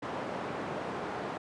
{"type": "band-pass noise", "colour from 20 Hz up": "white", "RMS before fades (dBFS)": -37, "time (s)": [0.02, 1.38], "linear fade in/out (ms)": 10, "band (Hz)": [140, 910], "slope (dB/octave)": 12, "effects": ["resampled to 22050 Hz"]}